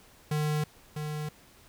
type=tone with echo; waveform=square; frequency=151.3 Hz; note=D#3; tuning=48 cents flat; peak=-27 dBFS; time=0.31-0.64 s; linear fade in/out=5 ms; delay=650 ms; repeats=1; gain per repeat=-6 dB; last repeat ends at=1.29 s; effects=pink hiss -57 dBFS RMS until 1.68 s